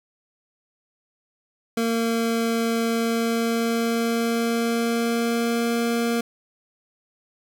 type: tone with pitch glide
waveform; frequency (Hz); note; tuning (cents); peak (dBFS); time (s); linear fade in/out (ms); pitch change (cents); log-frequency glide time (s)
25% pulse; 229.3 to 233.7; A#3 to A#3; -28 to +5; -17; 1.77-6.21; 5; +33; 2.87-5.72
effects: none